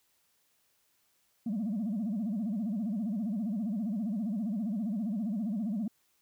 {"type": "tone with vibrato", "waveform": "sine", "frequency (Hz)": 213, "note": "G#3", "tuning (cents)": 44, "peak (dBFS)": -28, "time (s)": [1.46, 5.88], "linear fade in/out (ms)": 5, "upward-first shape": "sine", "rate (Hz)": 15, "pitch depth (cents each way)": 200, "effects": ["tanh soft clip ceiling -28 dBFS", "white hiss -72 dBFS RMS until 6.21 s"]}